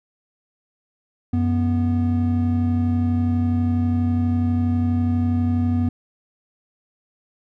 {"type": "tone pair together", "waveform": "triangle", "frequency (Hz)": [92.3, 244.7], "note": ["F#2", "B3"], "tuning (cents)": [-4, -16], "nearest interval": "octave + perfect fourth", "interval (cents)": 1688, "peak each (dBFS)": -18, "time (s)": [1.33, 5.89], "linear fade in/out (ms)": 5, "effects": []}